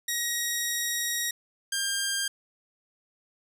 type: tone pair in turn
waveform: 10% pulse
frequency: 1893 / 1599.5 Hz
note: A#6 / G6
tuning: +26 / +34 cents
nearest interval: minor third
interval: 292 cents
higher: first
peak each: -18 dBFS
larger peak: neither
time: 0.08-1.31 / 1.72-2.28 s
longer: first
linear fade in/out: 5 ms
effects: none